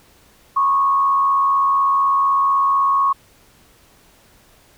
sine tone with frequency modulation, 1100 Hz, C#6, 14 cents flat, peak -13 dBFS, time 0.56-3.13 s, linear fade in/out 10 ms, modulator 84.1 Hz, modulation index 0.51, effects pink hiss -52 dBFS RMS until 4.77 s

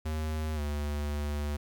square tone with pitch glide, 77.78 to 73.41 Hz, D#2 to D2, 0 to 0 cents, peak -31 dBFS, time 0.05-1.57 s, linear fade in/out 10 ms, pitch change -100 cents, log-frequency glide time 0.55-0.6 s, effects 11-bit

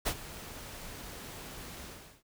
pink noise with ADSR envelope, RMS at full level -29 dBFS, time 0.05-2.23 s, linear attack 22 ms, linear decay 66 ms, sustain -16 dB, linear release 410 ms, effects none

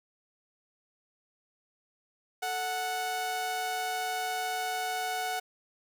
sawtooth tone pair together, 440 / 737.9 Hz, A4 / F#5, 0 / -5 cents, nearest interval major sixth, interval 895 cents, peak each -37 / -27 dBFS, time 2.42-5.4 s, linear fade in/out 10 ms, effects none

